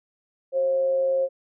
sine tone with amplitude modulation, 534 Hz, C5, 35 cents sharp, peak -18 dBFS, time 0.52-1.29 s, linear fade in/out 50 ms, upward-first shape sine, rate 157 Hz, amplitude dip 30%, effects none

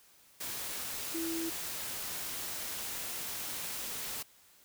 sine tone in noise, 329.6 Hz, E4, in tune, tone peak -34 dBFS, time 1.14-1.5 s, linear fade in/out 10 ms, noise white, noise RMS -39 dBFS, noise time 0.4-4.23 s, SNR +2 dB, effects white hiss -62 dBFS RMS until 4.64 s

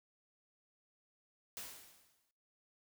white noise with exponential decay, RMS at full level -44 dBFS, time 1.57-2.31 s, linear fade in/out 0 ms, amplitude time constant 160 ms, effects noise-tail reverb RT60 0.5 s tail -19 dB re dry

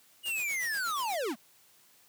square linear sweep, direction down, 2913 to 190.7 Hz, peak -31 dBFS, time 0.23-1.36 s, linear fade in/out 50 ms
white noise with tremolo, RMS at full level -43 dBFS, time 0.25-1.17 s, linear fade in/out 10 ms, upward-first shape sine, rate 8.3 Hz, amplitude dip 80%
effects white hiss -62 dBFS RMS until 2.08 s + high-pass 100 Hz 12 dB/octave

